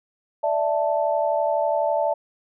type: chord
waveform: sine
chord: D suspended second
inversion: none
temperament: equal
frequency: 587.3 / 659.3 / 880 Hz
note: D5 / E5 / A5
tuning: 0 / 0 / 0 cents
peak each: -23 / -23 / -25 dBFS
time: 0.43-2.14 s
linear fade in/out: 10 ms
effects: none